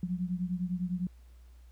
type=beating tone pair; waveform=sine; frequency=177.4 / 187.3 Hz; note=F3 / F#3; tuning=+27 / +21 cents; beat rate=9.9 Hz; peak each=-32 / -35 dBFS; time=0.03-1.07 s; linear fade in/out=2 ms; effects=added 60 Hz sine -51 dBFS peak until 1.71 s + pink hiss -69 dBFS RMS until 1.71 s